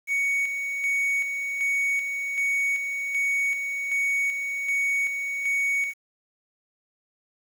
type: tone with tremolo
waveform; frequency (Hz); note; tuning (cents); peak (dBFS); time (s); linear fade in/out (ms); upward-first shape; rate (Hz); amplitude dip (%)
triangle; 2233; C#7; +12; -20; 0.07-5.94; 50; square; 1.3; 45
effects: 8-bit